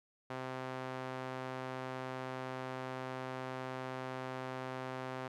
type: tone with band-pass filter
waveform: sawtooth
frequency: 129.7 Hz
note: C3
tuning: 15 cents flat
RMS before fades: -42 dBFS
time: 0.3-5.28 s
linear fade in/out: 5 ms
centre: 960 Hz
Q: 0.67
effects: none